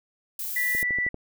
violet noise, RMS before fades -32 dBFS, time 0.39-0.83 s, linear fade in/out 2 ms
sine tone, 1968 Hz, B6, 7 cents flat, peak -23 dBFS, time 0.56-1.09 s, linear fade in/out 5 ms
click train, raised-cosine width 2 ms, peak -24 dBFS, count 6, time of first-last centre 0.75-1.144 s, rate 12.7 Hz
effects none

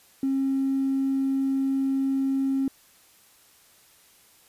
triangle tone with tanh clipping, 269.7 Hz, C#4, 47 cents flat, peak -21 dBFS, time 0.23-2.68 s, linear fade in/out 2 ms, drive 1 dB, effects white hiss -57 dBFS RMS until 4.48 s + resampled to 32000 Hz

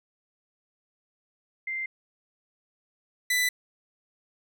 sine / sawtooth tone pair in turn, 2089 / 1991.4 Hz, C7 / B6, -3 / +14 cents, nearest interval minor second, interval 83 cents, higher first, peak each -29 / -19 dBFS, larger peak second, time 1.67-1.86 / 3.3-3.49 s, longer neither, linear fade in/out 5 ms, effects none

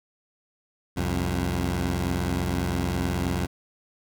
15% pulse tone pair together, 65.9 / 89.3 Hz, C2 / F2, +13 / +39 cents, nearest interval perfect fourth, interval 526 cents, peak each -22 / -20 dBFS, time 0.96-3.47 s, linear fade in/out 20 ms, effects none

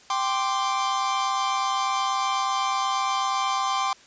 45% pulse chord, G suspended fourth, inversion none, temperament equal, 784 / 1046.5 / 1174.7 Hz, G5 / C6 / D6, 0 / 0 / 0 cents, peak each -28 / -26 / -28 dBFS, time 0.1-3.93 s, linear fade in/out 2 ms, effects white hiss -52 dBFS RMS until 4.06 s + resampled to 16000 Hz

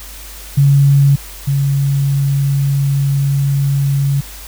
sine tone pair in turn, 140 / 139.35 Hz, C#3 / C#3, +18 / +9 cents, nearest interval unison, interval 9 cents, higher first, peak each -6 / -11 dBFS, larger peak first, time 0.57-1.16 / 1.47-4.21 s, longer second, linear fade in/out 10 ms, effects added 50 Hz sine -33 dBFS peak until 4.47 s + white hiss -34 dBFS RMS until 4.47 s

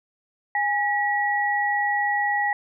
sine tone pair together, 822 / 1927 Hz, G#5 / B6, -18 / -43 cents, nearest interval octave + minor third, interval 1475 cents, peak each -23 dBFS, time 0.55-2.53 s, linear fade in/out 2 ms, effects none

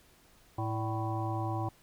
harmonic tone with a mistuned harmonic, 110 Hz, A2, in tune, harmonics 1 / 3 / 5 / 7 / 9 / 10, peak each -33 / -38 / -44 / -38 / -40 / -47 dBFS, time 0.58-1.69 s, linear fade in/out 5 ms, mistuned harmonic 5, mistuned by +89 cents, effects pink hiss -62 dBFS RMS until 1.82 s

